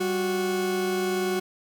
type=tone pair together; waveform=40% pulse; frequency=193.9 / 367.3 Hz; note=G3 / F#4; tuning=-19 / -13 cents; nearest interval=major seventh; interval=1106 cents; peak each=-30 / -24 dBFS; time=0-1.4 s; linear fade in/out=10 ms; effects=none